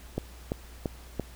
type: click train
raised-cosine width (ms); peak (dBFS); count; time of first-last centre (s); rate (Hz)
2; -15; 4; 0.18-1.197; 2.95
effects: added 60 Hz sine -46 dBFS peak until 1.35 s + pink hiss -52 dBFS RMS until 1.35 s